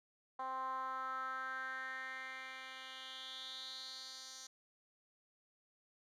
10% pulse tone with band-pass filter sweep, 261.6 Hz, C4, in tune, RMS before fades -45 dBFS, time 0.39-4.47 s, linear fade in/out 5 ms, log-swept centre 920 to 5600 Hz, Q 4.6, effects none

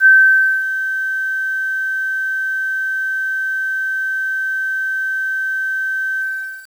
sine tone with ADSR envelope, 1547 Hz, G6, 23 cents flat, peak -4 dBFS, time 0-6.68 s, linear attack 56 ms, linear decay 570 ms, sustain -13 dB, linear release 470 ms, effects 7-bit

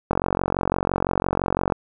click train, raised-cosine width 1 ms, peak -6 dBFS, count 75, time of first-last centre 0.11-1.722 s, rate 45.9 Hz, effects none

